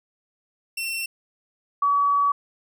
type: tone pair in turn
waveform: sawtooth / sine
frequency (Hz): 2706 / 1137.7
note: E7 / C#6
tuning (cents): +45 / +45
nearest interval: octave + minor third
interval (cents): 1500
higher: first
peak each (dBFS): -23 / -17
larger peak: second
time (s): 0.77-1.06 / 1.82-2.32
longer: second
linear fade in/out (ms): 5
effects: none